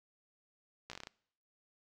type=slowing click train; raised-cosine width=0.2 ms; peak=-27 dBFS; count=8; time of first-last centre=0.9-1.071 s; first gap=15 ms; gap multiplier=1.16; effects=noise-tail reverb RT60 0.7 s tail -24 dB re dry